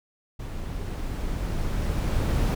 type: noise with level ramp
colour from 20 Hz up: brown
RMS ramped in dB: -34 to -22 dBFS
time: 0.39-2.55 s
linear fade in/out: 10 ms
effects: none